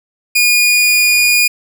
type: tone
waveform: sawtooth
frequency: 2443 Hz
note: D#7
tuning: 32 cents flat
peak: -5 dBFS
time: 0.35-1.48 s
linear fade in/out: 10 ms
effects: none